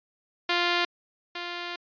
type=tone pair in turn; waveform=5% pulse; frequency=349.2 / 349.2 Hz; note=F4 / F4; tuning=0 / 0 cents; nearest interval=unison; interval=0 cents; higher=neither; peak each=-11 / -21 dBFS; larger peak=first; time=0.49-0.85 / 1.35-1.76 s; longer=second; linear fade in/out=5 ms; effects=resampled to 11025 Hz